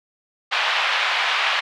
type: band-pass noise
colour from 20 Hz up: white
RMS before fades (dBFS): -21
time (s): 0.51-1.61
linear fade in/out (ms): 20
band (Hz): 710 to 3300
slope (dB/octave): 24
effects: none